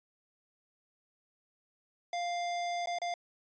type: tone with dropouts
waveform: square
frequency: 698.5 Hz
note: F5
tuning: in tune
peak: -33 dBFS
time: 2.13-3.14 s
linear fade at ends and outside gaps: 2 ms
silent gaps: 2.859-2.872 / 2.986-3.017 s
effects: resampled to 16000 Hz